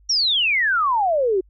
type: exponential sweep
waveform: sine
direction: down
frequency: 5780 to 358.3 Hz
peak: -16 dBFS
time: 0.09-1.41 s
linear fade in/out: 10 ms
effects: added 50 Hz sine -50 dBFS peak until 1.49 s